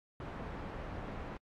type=low-pass noise; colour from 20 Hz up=pink; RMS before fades=-43 dBFS; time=0.2-1.37 s; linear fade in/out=2 ms; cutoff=1400 Hz; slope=12 dB/octave; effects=AAC 48 kbps